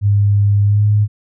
sine tone with pitch glide, 101.8 to 104.6 Hz, G#2 to G#2, -34 to +13 cents, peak -9 dBFS, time 0.01-1.08 s, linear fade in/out 50 ms, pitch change +47 cents, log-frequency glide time 0.64-0.84 s, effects none

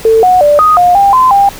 sine tone with pitch steps, 447 / 733 / 587 / 1246 / 712 / 797 / 1027 / 798 Hz, A4 / F#5 / D5 / D#6 / F5 / G5 / C6 / G5, +27 / -16 / -1 / +2 / +33 / +28 / -33 / +31 cents, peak -3 dBFS, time 0.05-1.49 s, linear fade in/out 2 ms, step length 180 ms, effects pink hiss -28 dBFS RMS until 1.59 s

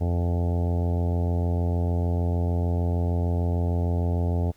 harmonic tone, 86.6 Hz, F2, 14 cents flat, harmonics 1 / 2 / 3 / 4 / 5 / 6 / 7 / 8 / 9 / 10, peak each -22 / -31 / -34 / -39 / -36 / -42 / -39 / -41 / -43 / -46 dBFS, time 0-4.52 s, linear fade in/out 20 ms, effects pink hiss -61 dBFS RMS until 4.56 s

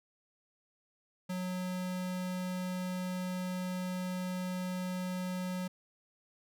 square tone, 182.9 Hz, F#3, 20 cents flat, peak -35 dBFS, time 1.29-5.68 s, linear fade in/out 10 ms, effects none

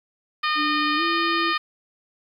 harmonic tone, 611 Hz, D#5, 32 cents flat, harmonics 2 / 3 / 4 / 5 / 6 / 7 / 8, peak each -23 / -27 / -29 / -31 / -33 / -34 / -35 dBFS, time 0.43-1.58 s, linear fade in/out 10 ms
sine tone with pitch glide, 297.1 to 335.4 Hz, D4 to E4, +20 to +30 cents, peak -26 dBFS, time 0.55-1.54 s, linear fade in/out 50 ms, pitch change +210 cents, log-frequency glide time 0.96-1.02 s
effects 9-bit

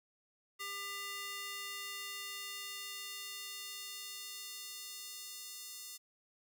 square tone with high-pass filter sweep, 399.6 Hz, G4, 33 cents sharp, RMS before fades -45 dBFS, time 0.59-5.98 s, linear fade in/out 20 ms, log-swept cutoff 1600 to 5500 Hz, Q 0.95, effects none

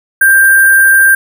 sine tone with sample-and-hold, 1582 Hz, G6, 15 cents sharp, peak -3 dBFS, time 0.21-1.15 s, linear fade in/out 5 ms, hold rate 11025 Hz, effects none

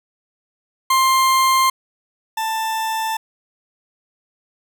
40% pulse tone pair in turn, 1054 / 886.3 Hz, C6 / A5, +12 / +12 cents, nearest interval minor third, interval 300 cents, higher first, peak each -12 / -19 dBFS, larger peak first, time 0.9-1.7 / 2.37-3.17 s, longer neither, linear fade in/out 5 ms, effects none

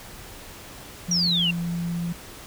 sine tone with pitch glide, 174.61 to 171.21 Hz, F3 to F3, 0 to -34 cents, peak -25 dBFS, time 1.08-2.13 s, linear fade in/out 10 ms, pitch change -34 cents, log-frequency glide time 1.2-1.59 s
sine exponential sweep, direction down, 5860 to 2696 Hz, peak -20 dBFS, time 1.11-1.51 s, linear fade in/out 5 ms
effects pink hiss -42 dBFS RMS until 2.46 s

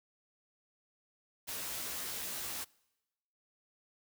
white noise with comb filter, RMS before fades -40 dBFS, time 1.47-2.65 s, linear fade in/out 20 ms, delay 16 ms, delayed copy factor +1, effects noise-tail reverb RT60 1.0 s tail -25 dB re dry

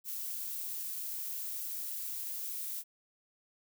violet noise, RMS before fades -39 dBFS, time 0.04-2.84 s, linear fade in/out 50 ms, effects none

